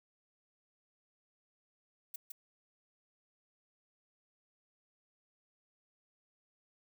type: noise with echo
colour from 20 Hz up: violet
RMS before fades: -42 dBFS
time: 2.14-2.16 s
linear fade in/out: 5 ms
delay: 160 ms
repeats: 1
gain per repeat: -3 dB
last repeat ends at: 2.32 s
effects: none